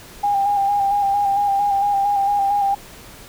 sine tone with vibrato, 804 Hz, G5, 44 cents sharp, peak -15 dBFS, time 0.23-2.75 s, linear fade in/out 10 ms, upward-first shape square, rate 4.4 Hz, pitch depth 26 cents each way, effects pink hiss -41 dBFS RMS until 3.28 s

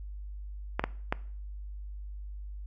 clicks, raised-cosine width 0.5 ms, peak -12 dBFS, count 3, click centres 0.795 / 0.84 / 1.125 s, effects noise-tail reverb RT60 0.5 s tail -20 dB re dry + added 50 Hz sine -38 dBFS peak until 2.66 s

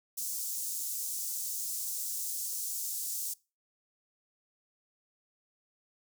pink high-pass noise, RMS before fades -36 dBFS, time 0.17-3.34 s, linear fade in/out 10 ms, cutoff 6300 Hz, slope 24 dB/octave, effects noise-tail reverb RT60 0.3 s tail -23 dB re dry

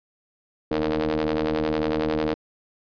sawtooth ring-modulated tone, 78.1 Hz, D#2, 7 cents sharp, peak -15 dBFS, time 0.71-2.34 s, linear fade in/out 0 ms, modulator 385 Hz, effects resampled to 11025 Hz

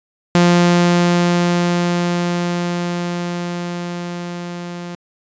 sawtooth tone with level ramp, 174.61 Hz, F3, in tune, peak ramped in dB -5 to -23 dBFS, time 0.35-4.95 s, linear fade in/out 0 ms, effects resampled to 16000 Hz

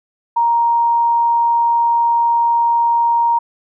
sine tone, 936 Hz, A#5, 7 cents sharp, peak -11 dBFS, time 0.36-3.39 s, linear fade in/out 10 ms, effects none

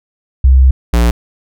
sine / square tone pair in turn, 65.41 / 58.83 Hz, C2 / A#1, 0 / +17 cents, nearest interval major second, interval 183 cents, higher first, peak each -3 / -8 dBFS, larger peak first, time 0.44-0.71 / 0.93-1.11 s, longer first, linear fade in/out 5 ms, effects none

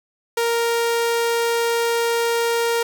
sawtooth tone, 466.2 Hz, A#4, in tune, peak -14 dBFS, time 0.37-2.83 s, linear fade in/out 5 ms, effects none

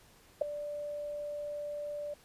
sine tone with ADSR envelope, 587.3 Hz, D5, in tune, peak -21 dBFS, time 0.41-2.14 s, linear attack 8 ms, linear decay 5 ms, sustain -15 dB, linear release 6 ms, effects pink hiss -61 dBFS RMS until 2.24 s + resampled to 32000 Hz

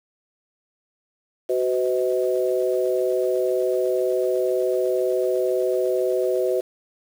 sine tone cluster, 374 / 508 / 634 Hz, F#4 / B4 / D#5, +19 / +49 / +32 cents, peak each -22 / -23 / -26 dBFS, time 1.49-6.61 s, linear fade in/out 10 ms, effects 7-bit

